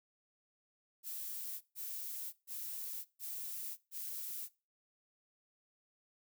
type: noise bursts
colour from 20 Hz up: violet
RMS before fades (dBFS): -43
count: 5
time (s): 1.03-4.49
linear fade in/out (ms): 50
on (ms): 580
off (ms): 140
effects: noise-tail reverb RT60 0.3 s tail -20 dB re dry